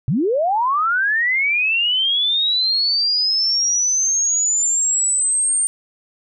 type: linear sweep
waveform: sine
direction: up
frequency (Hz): 110 to 8800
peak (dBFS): -15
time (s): 0.08-5.67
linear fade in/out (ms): 0
effects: none